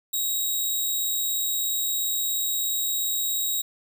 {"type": "tone", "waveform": "5% pulse", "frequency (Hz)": 3813, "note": "A#7", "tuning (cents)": 38, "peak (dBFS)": -16, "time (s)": [0.13, 3.62], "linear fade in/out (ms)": 10, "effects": []}